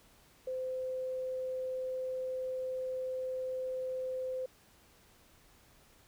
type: tone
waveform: sine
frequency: 515 Hz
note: C5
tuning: 28 cents flat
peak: -34 dBFS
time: 0.47-4.46 s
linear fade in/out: 5 ms
effects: pink hiss -63 dBFS RMS until 6.07 s